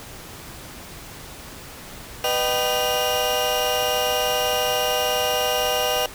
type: tone cluster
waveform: 35% pulse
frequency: 495.4 / 612 / 772 / 2839 Hz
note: B4 / D#5 / G5 / F7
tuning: +5 / -29 / -27 / +28 cents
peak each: -24 dBFS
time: 2.24-6.06 s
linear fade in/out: 2 ms
effects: pink hiss -39 dBFS RMS until 6.14 s